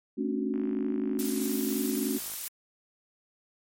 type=chord; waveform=sine; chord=D major seventh; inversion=second; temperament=equal with one note detuned; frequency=220 / 270.5 / 293.7 / 370 Hz; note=A3 / C#4 / D4 / F#4; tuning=0 / -42 / 0 / 0 cents; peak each=-32 / -31 / -34 / -34 dBFS; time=0.17-2.19 s; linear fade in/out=20 ms
type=click train; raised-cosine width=0.5 ms; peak=-34 dBFS; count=95; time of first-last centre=0.54-2.337 s; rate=52.3 Hz
type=noise; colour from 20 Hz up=blue; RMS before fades=-35 dBFS; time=1.19-2.48 s; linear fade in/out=0 ms
effects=MP3 64 kbps